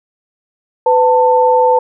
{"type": "tone pair together", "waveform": "sine", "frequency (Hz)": [502, 891.1], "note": ["B4", "A5"], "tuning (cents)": [28, 22], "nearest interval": "minor seventh", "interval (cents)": 994, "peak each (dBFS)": -10, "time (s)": [0.86, 1.79], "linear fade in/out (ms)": 5, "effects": []}